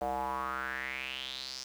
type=tone with band-pass filter sweep; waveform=square; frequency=65.41 Hz; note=C2; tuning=in tune; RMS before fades=-37 dBFS; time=0.01-1.64 s; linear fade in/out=5 ms; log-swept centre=660 to 5500 Hz; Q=5.5; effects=9-bit